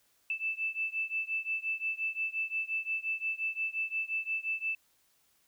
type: beating tone pair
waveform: sine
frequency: 2637 / 2642.7 Hz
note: E7 / E7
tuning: 0 / +4 cents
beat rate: 5.7 Hz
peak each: -34 / -35 dBFS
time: 0.3-4.75 s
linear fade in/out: 2 ms
effects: white hiss -70 dBFS RMS until 5.47 s